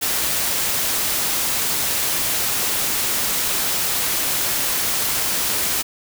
white noise, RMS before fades -21 dBFS, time 0.01-5.83 s, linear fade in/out 20 ms, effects none

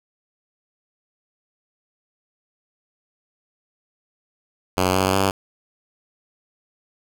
5% pulse tone with pitch steps, 92.5 / 94.72 / 96.99 Hz, F#2 / F#2 / G2, 0 / +41 / -18 cents, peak -6 dBFS, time 4.77-5.31 s, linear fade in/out 5 ms, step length 180 ms, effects none

